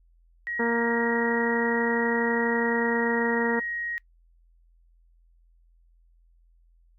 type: tone with pitch glide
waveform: sine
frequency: 1897 to 1886.1 Hz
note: A#6 to A#6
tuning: +30 to +20 cents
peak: -29 dBFS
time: 0.47-3.98 s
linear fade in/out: 0 ms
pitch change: -10 cents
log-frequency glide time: 2.48-3.79 s
type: harmonic tone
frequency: 233.1 Hz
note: A#3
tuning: in tune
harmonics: 1 / 2 / 3 / 4 / 5 / 6 / 7 / 8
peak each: -27 / -26 / -39 / -31 / -42 / -37 / -38 / -38 dBFS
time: 0.59-3.6 s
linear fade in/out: 10 ms
effects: noise-tail reverb RT60 0.1 s tail -22 dB re dry + added 42 Hz sine -57 dBFS peak until 6.98 s